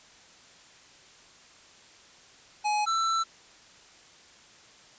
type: tone pair in turn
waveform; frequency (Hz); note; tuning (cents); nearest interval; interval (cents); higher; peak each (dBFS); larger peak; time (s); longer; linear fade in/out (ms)
square; 840 / 1333.4; G#5 / E6; +19 / +19; minor sixth; 800; second; -25; neither; 2.64-2.86 / 2.86-3.24; second; 20
effects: white hiss -54 dBFS RMS until 4.98 s + resampled to 16000 Hz